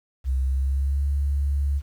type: tone with pitch glide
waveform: sine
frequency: 65.4 to 70.5 Hz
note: C2 to C#2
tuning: 0 to +30 cents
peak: -20 dBFS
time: 0.24-1.82 s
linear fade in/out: 50 ms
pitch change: +130 cents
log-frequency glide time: 0.39-1.06 s
effects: 9-bit